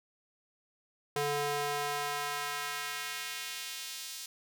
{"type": "tone with high-pass filter sweep", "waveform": "square", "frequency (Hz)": 145.2, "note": "D3", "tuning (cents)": -19, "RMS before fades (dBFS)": -36, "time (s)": [1.16, 4.26], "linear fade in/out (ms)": 2, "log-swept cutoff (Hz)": [380, 4700], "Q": 0.96, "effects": []}